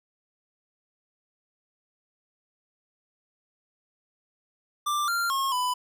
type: tone with pitch steps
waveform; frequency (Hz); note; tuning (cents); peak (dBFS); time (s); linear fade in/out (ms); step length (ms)
square; 1181 / 1387 / 1082 / 997; D6 / F6 / C#6 / B5; +9 / -12 / -42 / +16; -25; 4.86-5.74; 10; 220
effects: none